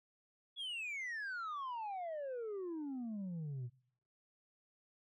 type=exponential sweep; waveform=sine; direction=down; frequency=3418 to 116.54 Hz; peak=-37 dBFS; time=0.56-3.7 s; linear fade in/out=50 ms; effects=noise-tail reverb RT60 0.7 s tail -26 dB re dry + tanh soft clip ceiling -39 dBFS